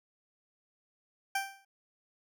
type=tone with exponential decay; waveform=20% pulse; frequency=784 Hz; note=G5; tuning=in tune; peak=-22 dBFS; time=1.35-1.65 s; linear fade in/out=5 ms; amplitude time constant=65 ms; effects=none